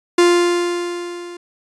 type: tone with level ramp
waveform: 45% pulse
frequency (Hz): 349.2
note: F4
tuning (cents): 0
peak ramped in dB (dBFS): -8 to -31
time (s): 0.18-1.37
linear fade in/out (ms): 5
effects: resampled to 22050 Hz